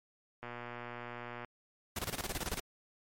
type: click train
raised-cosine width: 0.5 ms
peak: -28 dBFS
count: 123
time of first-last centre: 0.43-1.447 s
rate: 120 Hz
type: noise with tremolo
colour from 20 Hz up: pink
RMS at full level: -36 dBFS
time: 1.96-2.6 s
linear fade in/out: 5 ms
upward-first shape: square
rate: 18 Hz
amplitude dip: 80%
effects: MP3 64 kbps